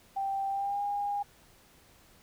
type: tone with pitch glide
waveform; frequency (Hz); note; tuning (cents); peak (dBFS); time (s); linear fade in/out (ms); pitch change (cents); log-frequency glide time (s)
sine; 784 to 813.1; G5 to G#5; 0 to -37; -29; 0.16-1.23; 10; +63; 0.49-0.82
effects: pink hiss -60 dBFS RMS until 2.22 s